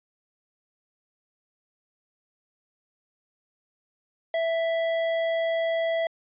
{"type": "tone with hard clipping", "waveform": "sine", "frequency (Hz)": 660, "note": "E5", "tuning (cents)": 2, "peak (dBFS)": -25, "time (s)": [4.34, 6.07], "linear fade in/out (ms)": 2, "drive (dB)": 12, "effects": ["resampled to 8000 Hz"]}